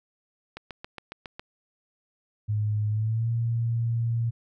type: click train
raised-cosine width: 0.3 ms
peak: -21 dBFS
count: 7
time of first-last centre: 0.57-1.395 s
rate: 7.27 Hz
type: tone with pitch glide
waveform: sine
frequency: 105.9 to 116.15 Hz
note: G#2 to A#2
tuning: +34 to -6 cents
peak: -23 dBFS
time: 2.48-4.31 s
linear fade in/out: 20 ms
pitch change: +160 cents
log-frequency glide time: 2.89-3.3 s
effects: none